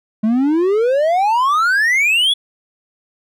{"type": "exponential sweep", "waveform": "triangle", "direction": "up", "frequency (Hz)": [210, 3476], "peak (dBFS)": -10, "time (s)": [0.23, 2.34], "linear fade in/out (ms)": 10, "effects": []}